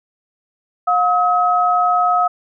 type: tone pair together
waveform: sine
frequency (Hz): 715.9 / 1277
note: F5 / D#6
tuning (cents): +43 / +45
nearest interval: minor seventh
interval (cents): 1002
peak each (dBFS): -15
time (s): 0.87-2.28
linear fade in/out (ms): 10
effects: none